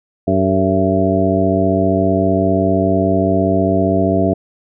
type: harmonic tone with a mistuned harmonic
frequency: 95.3 Hz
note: G2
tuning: 48 cents flat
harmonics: 1 / 2 / 3 / 4 / 5 / 6 / 7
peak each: -20 / -18 / -18 / -20 / -24 / -25 / -17 dBFS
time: 0.27-4.34 s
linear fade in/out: 10 ms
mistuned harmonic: 5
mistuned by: -75 cents
effects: none